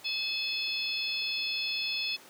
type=harmonic tone; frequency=860 Hz; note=A5; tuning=40 cents flat; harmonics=3 / 4 / 5 / 6; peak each=-34 / -35 / -36 / -37 dBFS; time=0.04-2.17 s; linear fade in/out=20 ms; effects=pink hiss -52 dBFS RMS until 2.29 s + high-pass 300 Hz 12 dB/octave